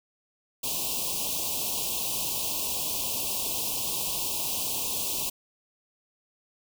white band-stop noise, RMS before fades -30 dBFS, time 0.63-5.3 s, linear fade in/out 10 ms, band 1100 to 2500 Hz, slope 96 dB/octave, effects none

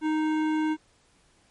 triangle tone with hard clipping, 310.7 Hz, D#4, 2 cents flat, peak -25 dBFS, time 0.01-0.77 s, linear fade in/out 50 ms, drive 18 dB, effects pink hiss -63 dBFS RMS until 1.5 s + MP3 48 kbps

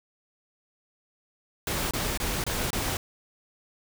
pink noise bursts, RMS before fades -29 dBFS, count 5, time 1.67-2.97 s, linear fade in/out 2 ms, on 240 ms, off 25 ms, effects none

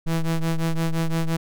square ring-modulated tone, 82.41 Hz, E2, in tune, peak -18 dBFS, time 0.06-1.37 s, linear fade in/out 10 ms, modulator 79.5 Hz, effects none

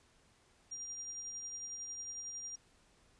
sine tone with tremolo, 5700 Hz, F8, 34 cents sharp, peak -40 dBFS, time 0.71-2.56 s, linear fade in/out 10 ms, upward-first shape triangle, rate 11 Hz, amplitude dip 40%, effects pink hiss -68 dBFS RMS until 3.19 s + resampled to 22050 Hz

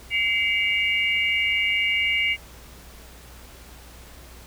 sine tone cluster, 2075 / 2276 / 2825 Hz, C7 / C#7 / F7, -15 / +45 / +19 cents, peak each -25 / -23 / -25 dBFS, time 0.1-2.37 s, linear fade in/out 50 ms, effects added 60 Hz sine -46 dBFS peak until 4.46 s + pink hiss -47 dBFS RMS until 4.46 s

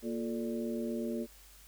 harmonic tone with a mistuned harmonic, 116.8 Hz, A#2, 4 cents sharp, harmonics 2 / 3 / 4 / 5, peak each -35 / -39 / -41 / -43 dBFS, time 0.02-1.27 s, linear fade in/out 50 ms, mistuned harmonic 4, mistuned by -110 cents, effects added 50 Hz sine -58 dBFS peak until 1.67 s + white hiss -58 dBFS RMS until 1.67 s

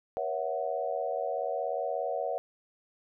sine chord, F# dominant seventh, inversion first, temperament equal with one note detuned, 477.6 / 554.4 / 659.3 / 740 Hz, A#4 / C#5 / E5 / F#5, +42 / 0 / 0 / 0 cents, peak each -36 / -34 / -35 / -35 dBFS, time 0.17-2.38 s, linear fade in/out 0 ms, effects none

